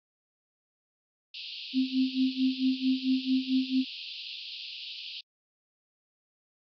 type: band-pass noise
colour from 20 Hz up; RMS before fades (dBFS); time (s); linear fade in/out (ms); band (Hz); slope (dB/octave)
pink; -41; 1.34-5.21; 5; 2600 to 4900; 96
type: tone with tremolo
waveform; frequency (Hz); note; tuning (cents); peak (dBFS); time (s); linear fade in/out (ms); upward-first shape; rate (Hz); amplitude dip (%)
sine; 260.8; C4; -5; -21; 1.73-3.85; 50; sine; 4.5; 90
effects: AAC 64 kbps